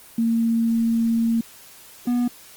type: tone pair in turn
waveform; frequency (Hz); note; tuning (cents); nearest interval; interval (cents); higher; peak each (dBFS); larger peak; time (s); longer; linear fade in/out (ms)
sine / triangle; 229.2 / 243.3; A#3 / B3; -29 / -26; minor second; 103; second; -17 / -16; second; 0.18-1.41 / 2.07-2.28; first; 5
effects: white hiss -46 dBFS RMS until 2.56 s + Opus 24 kbps